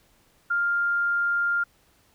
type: tone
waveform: sine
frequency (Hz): 1400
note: F6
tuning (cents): +4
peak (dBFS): -21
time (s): 0.5-1.64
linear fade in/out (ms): 10
effects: pink hiss -62 dBFS RMS until 2.14 s